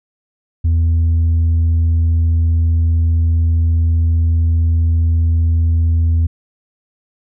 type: tone with tanh clipping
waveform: sine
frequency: 82.41 Hz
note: E2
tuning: in tune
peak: -11 dBFS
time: 0.64-6.27 s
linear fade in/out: 10 ms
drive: 2 dB
effects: none